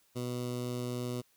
15% pulse tone with notch filter, 123.1 Hz, B2, 5 cents flat, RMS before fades -36 dBFS, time 0.15-1.22 s, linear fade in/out 20 ms, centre 1700 Hz, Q 0.85, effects white hiss -69 dBFS RMS until 1.36 s

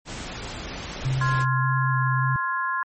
pink noise, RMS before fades -34 dBFS, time 0.05-1.46 s, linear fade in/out 50 ms
sine tone with vibrato, 130.81 Hz, C3, in tune, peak -21 dBFS, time 1.05-2.36 s, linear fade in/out 0 ms, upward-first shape square, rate 1.7 Hz, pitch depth 12 cents each way
sine chord, F minor, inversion second, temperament just, 1047.7 / 1396.9 / 1676.3 Hz, C6 / F6 / Ab6, +2 / 0 / +16 cents, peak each -25 / -31 / -28 dBFS, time 1.21-2.83 s, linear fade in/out 2 ms
effects MP3 32 kbps

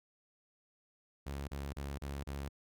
sawtooth tone bursts, 69.9 Hz, C#2, 15 cents sharp, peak -35 dBFS, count 5, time 1.26-2.488 s, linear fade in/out 10 ms, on 220 ms, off 32 ms, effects none

